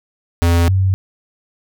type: tone pair in turn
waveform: square / sine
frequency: 85.3 / 95.19 Hz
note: F2 / F#2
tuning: -40 / +50 cents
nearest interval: major second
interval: 190 cents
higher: second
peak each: -11 dBFS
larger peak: neither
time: 0.42-0.68 / 0.68-0.94 s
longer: neither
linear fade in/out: 0 ms
effects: none